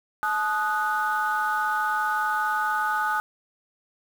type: chord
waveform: sine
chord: D# diminished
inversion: second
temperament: equal with one note detuned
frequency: 859.4 / 1244.5 / 1480 Hz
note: A5 / D#6 / F#6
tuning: -41 / 0 / 0 cents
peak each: -26 dBFS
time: 0.23-3.2 s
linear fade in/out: 0 ms
effects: tanh soft clip ceiling -15 dBFS + 7-bit